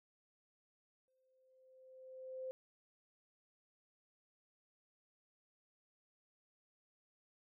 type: tone with exponential growth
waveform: sine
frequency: 519 Hz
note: C5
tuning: 14 cents flat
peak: -40 dBFS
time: 1.08-2.51 s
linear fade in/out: 0 ms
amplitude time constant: 310 ms
effects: none